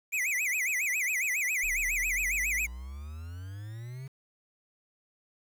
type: tone with vibrato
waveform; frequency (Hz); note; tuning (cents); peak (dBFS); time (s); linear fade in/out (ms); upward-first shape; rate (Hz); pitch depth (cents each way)
square; 2242; C#7; +19; -28; 0.12-2.67; 20; sine; 7.3; 240
type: exponential sweep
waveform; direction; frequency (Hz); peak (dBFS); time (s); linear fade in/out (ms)
triangle; up; 31.61 to 136.3; -36; 1.63-4.08; 10
effects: 9-bit